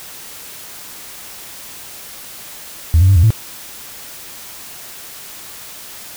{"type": "tone with pitch steps", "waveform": "sine", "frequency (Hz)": [81.5, 93.2, 97.8, 83.6, 110.7], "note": ["E2", "F#2", "G2", "E2", "A2"], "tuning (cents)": [-19, 13, -4, 25, 11], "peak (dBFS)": -5, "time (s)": [2.94, 3.305], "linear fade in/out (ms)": 0, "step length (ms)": 73, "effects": ["tanh soft clip ceiling -3 dBFS", "white hiss -34 dBFS RMS until 6.16 s"]}